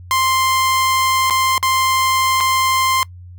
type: tone with dropouts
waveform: sawtooth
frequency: 1048 Hz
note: C6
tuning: 2 cents sharp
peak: -10 dBFS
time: 0.11-3.03 s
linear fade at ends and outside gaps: 0 ms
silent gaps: 1.299-1.307 / 1.579-1.628 / 2.404-2.408 s
effects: noise-tail reverb RT60 0.1 s tail -23 dB re dry + added 89 Hz sine -34 dBFS peak until 3.38 s